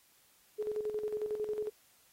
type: tone with tremolo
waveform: sine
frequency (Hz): 424.7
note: G#4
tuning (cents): +39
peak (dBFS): -31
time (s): 0.58-1.7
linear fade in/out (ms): 20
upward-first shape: square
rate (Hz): 11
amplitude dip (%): 55
effects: white hiss -66 dBFS RMS until 2.12 s + AAC 48 kbps